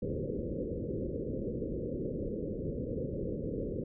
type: low-pass noise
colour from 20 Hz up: white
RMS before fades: -36 dBFS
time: 0.02-3.84 s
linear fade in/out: 5 ms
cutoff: 540 Hz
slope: 96 dB/octave
effects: none